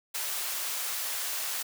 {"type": "high-pass noise", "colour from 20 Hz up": "white", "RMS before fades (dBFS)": -33, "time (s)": [0.14, 1.63], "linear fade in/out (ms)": 10, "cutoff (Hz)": 670, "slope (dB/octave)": 12, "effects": []}